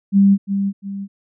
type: tone with echo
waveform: sine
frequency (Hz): 197.8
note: G3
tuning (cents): +16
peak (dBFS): -8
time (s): 0.12-0.38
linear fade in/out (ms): 50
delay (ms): 350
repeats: 2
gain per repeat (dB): -8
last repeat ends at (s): 1.08
effects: none